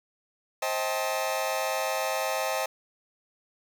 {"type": "chord", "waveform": "sawtooth", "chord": "A half-diminished seventh", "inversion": "first", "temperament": "just", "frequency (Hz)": [528, 633.6, 792, 880], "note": ["C5", "Eb5", "G5", "A5"], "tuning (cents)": [16, 31, 18, 0], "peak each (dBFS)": [-28, -27, -29, -31], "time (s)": [0.62, 2.66], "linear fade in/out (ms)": 5, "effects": ["8-bit"]}